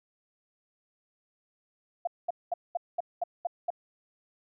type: tone bursts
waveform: sine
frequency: 695 Hz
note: F5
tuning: 9 cents flat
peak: -26 dBFS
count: 8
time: 2.05-3.704 s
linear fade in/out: 5 ms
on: 23 ms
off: 210 ms
effects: none